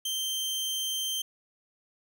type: tone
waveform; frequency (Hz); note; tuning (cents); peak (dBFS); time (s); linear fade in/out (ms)
sawtooth; 3136; G7; 0; -26; 0.05-1.22; 5
effects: none